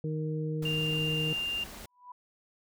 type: harmonic tone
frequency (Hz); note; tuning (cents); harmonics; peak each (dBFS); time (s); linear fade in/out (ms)
155.56; D#3; 0; 1 / 2 / 3; -31 / -39 / -37; 0.04-1.33; 2
type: noise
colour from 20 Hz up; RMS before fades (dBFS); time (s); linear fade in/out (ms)
pink; -45; 0.62-1.86; 5
type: tone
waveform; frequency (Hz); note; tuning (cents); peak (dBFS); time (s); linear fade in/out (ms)
sine; 2794; F7; 0; -30; 0.65-1.64; 5
type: tone with exponential growth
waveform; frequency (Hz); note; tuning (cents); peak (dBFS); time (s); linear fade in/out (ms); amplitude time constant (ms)
sine; 987.8; B5; 0; -40; 1.86-2.12; 5; 55
effects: none